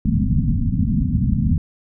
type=low-pass noise; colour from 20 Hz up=white; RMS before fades=-18 dBFS; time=0.05-1.58 s; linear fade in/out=2 ms; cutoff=250 Hz; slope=96 dB/octave; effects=none